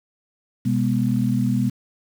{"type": "tone cluster", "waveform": "sine", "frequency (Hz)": [125.5, 204.2, 244.1], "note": ["B2", "G#3", "B3"], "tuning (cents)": [28, -29, -20], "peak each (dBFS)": -22, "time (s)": [0.65, 1.7], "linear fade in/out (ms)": 10, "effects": ["7-bit"]}